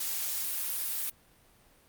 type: noise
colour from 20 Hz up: blue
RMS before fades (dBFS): -33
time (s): 0-1.1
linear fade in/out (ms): 5
effects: pink hiss -62 dBFS RMS until 1.88 s + Opus 48 kbps